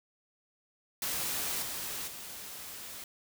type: noise with level steps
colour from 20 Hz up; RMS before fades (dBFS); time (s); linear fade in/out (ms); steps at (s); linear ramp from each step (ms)
white; -34 / -38 / -44; 1.02-3.04; 2; 1.62 / 2.07; 10
effects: none